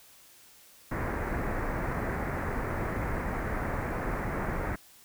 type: low-pass noise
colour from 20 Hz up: pink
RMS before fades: -32 dBFS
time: 0.91-4.76 s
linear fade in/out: 10 ms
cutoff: 2100 Hz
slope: 48 dB/octave
effects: white hiss -56 dBFS RMS until 5.04 s